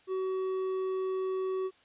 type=tone with hard clipping; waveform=triangle; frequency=377.1 Hz; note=F#4; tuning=33 cents sharp; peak=-31 dBFS; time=0.07-1.71 s; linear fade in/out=50 ms; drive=9 dB; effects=white hiss -63 dBFS RMS until 1.84 s + resampled to 8000 Hz